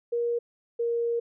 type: tone pair in turn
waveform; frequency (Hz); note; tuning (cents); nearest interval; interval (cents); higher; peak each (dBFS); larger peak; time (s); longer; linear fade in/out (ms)
sine; 473.1 / 468.7; A#4 / A#4; +26 / +9; unison; 17; first; -24 / -24; neither; 0.12-0.39 / 0.79-1.2; second; 10
effects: none